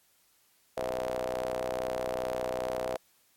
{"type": "ring-modulated tone", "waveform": "sawtooth", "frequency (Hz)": 62.4, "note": "B1", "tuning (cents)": 19, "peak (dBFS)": -24, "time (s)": [0.77, 2.97], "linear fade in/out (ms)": 5, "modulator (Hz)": 580, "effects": ["white hiss -67 dBFS RMS until 3.36 s", "AAC 64 kbps"]}